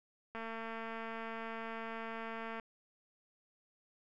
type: click train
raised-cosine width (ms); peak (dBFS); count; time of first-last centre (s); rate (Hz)
0.5; -29; 509; 0.35-2.598; 226
effects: none